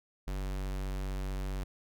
square tone, 47.74 Hz, G1, 45 cents flat, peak -34 dBFS, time 0.27-1.64 s, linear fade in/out 10 ms, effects none

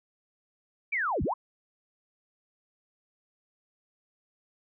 sine linear two-way sweep, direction down then up, 2400 to 38.18 to 1106 Hz, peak -26 dBFS, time 0.92-1.34 s, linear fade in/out 10 ms, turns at 1.23 s, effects none

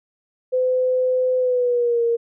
sine tone with pitch glide, 509 to 466.8 Hz, C5 to A#4, -48 to +2 cents, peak -16 dBFS, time 0.52-2.17 s, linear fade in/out 20 ms, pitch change -150 cents, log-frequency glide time 1.38-2.03 s, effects none

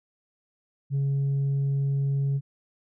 sine tone, 138.59 Hz, C#3, in tune, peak -20 dBFS, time 0.9-2.41 s, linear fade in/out 50 ms, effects tanh soft clip ceiling -21 dBFS

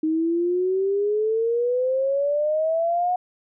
sine exponential sweep, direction up, 311.1 to 731 Hz, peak -19 dBFS, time 0.03-3.16 s, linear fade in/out 5 ms, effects none

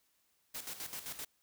white noise with tremolo, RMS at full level -42 dBFS, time 0.54-1.25 s, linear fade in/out 10 ms, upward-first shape square, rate 7.7 Hz, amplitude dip 65%, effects white hiss -75 dBFS RMS until 1.42 s

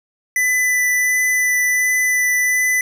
square tone with vibrato, 1995 Hz, B6, 17 cents sharp, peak -15 dBFS, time 0.36-2.81 s, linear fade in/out 2 ms, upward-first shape sine, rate 1.4 Hz, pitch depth 8 cents each way, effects none

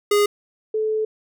square / sine tone pair in turn, 412.2 / 434.2 Hz, G#4 / A4, -13 / -23 cents, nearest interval minor second, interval 90 cents, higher second, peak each -15 / -19 dBFS, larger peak first, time 0.11-0.26 / 0.74-1.05 s, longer second, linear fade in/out 5 ms, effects none

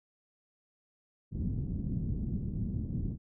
white low-pass noise, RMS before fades -34 dBFS, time 1.31-3.18 s, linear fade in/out 50 ms, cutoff 210 Hz, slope 24 dB/octave, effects none

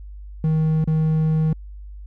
triangle tone with dropouts, 157.6 Hz, D#3, 23 cents sharp, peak -14 dBFS, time 0.44-1.53 s, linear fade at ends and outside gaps 2 ms, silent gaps 0.842-0.875 s, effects added 50 Hz sine -34 dBFS peak until 2.06 s

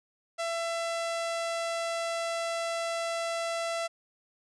sawtooth tone, 670 Hz, E5, 28 cents sharp, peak -26 dBFS, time 0.38-3.88 s, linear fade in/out 20 ms, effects resampled to 22050 Hz

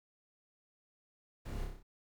brown noise with echo, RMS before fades -42 dBFS, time 1.45-1.65 s, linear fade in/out 10 ms, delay 30 ms, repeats 6, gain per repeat -3 dB, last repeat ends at 1.83 s, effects none

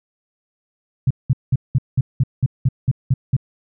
sine tone bursts, 130 Hz, C3, 11 cents flat, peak -11 dBFS, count 11, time 1.07-3.366 s, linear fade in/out 5 ms, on 36 ms, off 190 ms, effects none

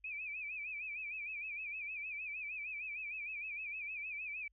sine tone with vibrato, 2443 Hz, D#7, 32 cents flat, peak -40 dBFS, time 0.04-4.48 s, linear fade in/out 5 ms, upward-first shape sine, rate 6.5 Hz, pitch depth 110 cents each way, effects added 50 Hz sine -70 dBFS peak until 4.52 s

